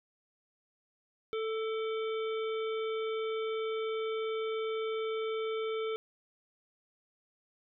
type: harmonic tone with a mistuned harmonic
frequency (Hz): 441.4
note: A4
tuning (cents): +5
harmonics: 1 / 3 / 5 / 7 / 8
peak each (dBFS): -32 / -42 / -46 / -49 / -50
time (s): 1.33-5.96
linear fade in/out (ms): 0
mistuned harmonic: 5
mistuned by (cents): +50
effects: none